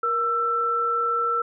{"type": "tone pair together", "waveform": "sine", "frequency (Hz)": [471.5, 1333.6], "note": ["A#4", "E6"], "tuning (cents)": [20, 20], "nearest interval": "octave + tritone", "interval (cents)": 1800, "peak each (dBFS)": [-29, -21], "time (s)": [0.03, 1.42], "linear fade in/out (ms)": 5, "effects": []}